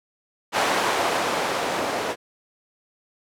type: noise with low-pass filter sweep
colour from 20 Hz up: violet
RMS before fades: -24 dBFS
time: 0.52-2.16 s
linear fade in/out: 50 ms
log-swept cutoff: 760 to 490 Hz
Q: 0.95
effects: none